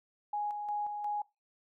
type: tone with tremolo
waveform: sine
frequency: 830.6 Hz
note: G#5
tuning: in tune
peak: -31 dBFS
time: 0.33-1.22 s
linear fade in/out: 5 ms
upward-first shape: square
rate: 2.8 Hz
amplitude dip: 40%
effects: noise-tail reverb RT60 0.2 s tail -19 dB re dry